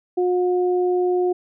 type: tone pair together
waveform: sine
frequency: 360 / 720 Hz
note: F#4 / F#5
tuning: -47 / -47 cents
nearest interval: octave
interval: 1200 cents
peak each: -17 / -27 dBFS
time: 0.17-1.33 s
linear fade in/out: 10 ms
effects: none